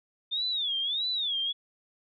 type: tone with vibrato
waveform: sine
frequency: 3561 Hz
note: A7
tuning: 20 cents sharp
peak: -27 dBFS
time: 0.31-1.53 s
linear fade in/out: 20 ms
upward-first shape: sine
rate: 1.6 Hz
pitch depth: 200 cents each way
effects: none